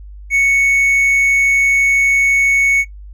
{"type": "tone", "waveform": "triangle", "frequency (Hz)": 2217, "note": "C#7", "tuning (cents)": 0, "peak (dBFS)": -8, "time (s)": [0.3, 2.85], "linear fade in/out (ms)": 50, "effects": ["noise-tail reverb RT60 0.1 s tail -19 dB re dry", "added 50 Hz sine -31 dBFS peak until 3.13 s"]}